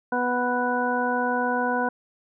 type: harmonic tone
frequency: 246.9 Hz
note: B3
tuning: in tune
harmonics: 1 / 2 / 3 / 4 / 6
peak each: -28 / -28 / -28 / -28 / -28 dBFS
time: 0.12-1.89 s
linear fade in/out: 5 ms
effects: none